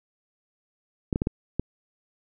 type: clicks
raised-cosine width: 3 ms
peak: -11 dBFS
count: 5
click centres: 1.128 / 1.159 / 1.219 / 1.271 / 1.596 s
effects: none